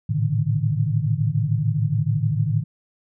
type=tone cluster; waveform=sine; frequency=107.4 / 114.3 / 143.7 / 156.2 Hz; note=A2 / A#2 / D3 / D#3; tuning=-41 / -34 / -37 / +7 cents; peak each=-24 dBFS; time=0.09-2.64 s; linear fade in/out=10 ms; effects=none